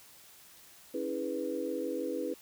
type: chord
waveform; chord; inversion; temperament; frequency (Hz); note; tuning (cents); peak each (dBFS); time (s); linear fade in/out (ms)
sine; C# minor seventh; none; equal with one note detuned; 277.2 / 323.6 / 415.3 / 493.9; C#4 / E4 / G#4 / B4; 0 / -32 / 0 / 0; -39 / -37 / -39 / -36; 0.94-2.34; 5
effects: white hiss -56 dBFS RMS until 2.41 s